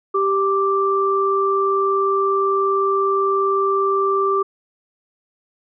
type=tone pair together; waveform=sine; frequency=392 / 1174.7 Hz; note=G4 / D6; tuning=0 / 0 cents; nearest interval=octave + perfect fifth; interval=1900 cents; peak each=-18 / -18 dBFS; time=0.14-4.43 s; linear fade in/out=10 ms; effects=none

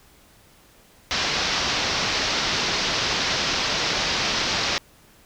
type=low-pass noise; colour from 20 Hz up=white; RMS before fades=-24 dBFS; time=1.11-4.78 s; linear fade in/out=0 ms; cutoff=5700 Hz; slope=48 dB/octave; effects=pink hiss -54 dBFS RMS until 5.25 s

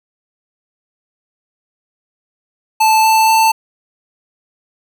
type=tone with pitch steps; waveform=square; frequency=877 / 882.6 / 888.2 Hz; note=A5 / A5 / A5; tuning=-6 / +5 / +16 cents; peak=-9 dBFS; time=2.8-3.52 s; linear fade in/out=10 ms; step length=240 ms; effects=none

